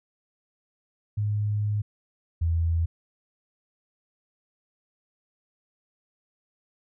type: tone pair in turn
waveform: sine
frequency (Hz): 104.6 / 83.02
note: G#2 / E2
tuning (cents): +13 / +13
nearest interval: major third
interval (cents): 400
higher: first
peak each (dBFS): -23 / -21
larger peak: second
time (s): 1.17-1.82 / 2.41-2.86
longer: first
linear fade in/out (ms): 10
effects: none